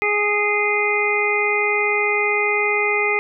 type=harmonic tone with a mistuned harmonic; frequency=415.3 Hz; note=G#4; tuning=in tune; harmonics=1 / 2 / 3 / 5 / 6; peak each=-22 / -26 / -27 / -20 / -23 dBFS; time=0.02-3.19 s; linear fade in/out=0 ms; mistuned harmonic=6; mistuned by=-23 cents; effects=none